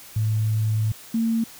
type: tone pair in turn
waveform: sine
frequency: 108.9 / 227 Hz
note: A2 / A#3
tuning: -17 / -46 cents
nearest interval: octave + minor second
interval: 1271 cents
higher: second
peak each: -19 dBFS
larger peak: neither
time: 0.16-0.92 / 1.14-1.44 s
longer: first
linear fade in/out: 5 ms
effects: white hiss -44 dBFS RMS until 1.59 s